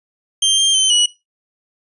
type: tone with pitch steps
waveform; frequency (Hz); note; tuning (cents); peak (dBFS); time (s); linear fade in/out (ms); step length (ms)
sawtooth; 3150 / 3181 / 3089 / 2925; G7 / G7 / G7 / F#7; +8 / +25 / -26 / -21; -8; 0.42-1.06; 5; 160
effects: noise-tail reverb RT60 0.2 s tail -17 dB re dry + resampled to 24000 Hz